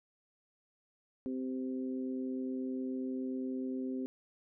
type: harmonic tone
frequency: 129.6 Hz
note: C3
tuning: 16 cents flat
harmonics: 2 / 3 / 4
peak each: -35 / -42 / -49 dBFS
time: 1.26-4.06 s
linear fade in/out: 0 ms
effects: none